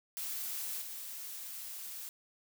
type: noise with level steps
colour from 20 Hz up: blue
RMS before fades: -39 / -44 dBFS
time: 0.17-2.09 s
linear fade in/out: 0 ms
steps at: 0.81 s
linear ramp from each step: 10 ms
effects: none